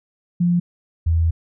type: tone pair in turn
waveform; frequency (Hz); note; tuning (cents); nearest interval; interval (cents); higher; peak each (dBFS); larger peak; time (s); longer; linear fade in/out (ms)
sine; 174.61 / 82.4; F3 / E2; 0 / 0; octave + minor second; 1300; first; -14; neither; 0.4-0.6 / 1.06-1.31; second; 10
effects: none